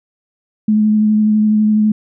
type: tone with vibrato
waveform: sine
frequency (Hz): 213.6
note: G#3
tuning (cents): +49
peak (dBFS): -9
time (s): 0.68-1.92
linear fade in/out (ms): 5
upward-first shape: sine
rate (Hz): 12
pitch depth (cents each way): 15
effects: none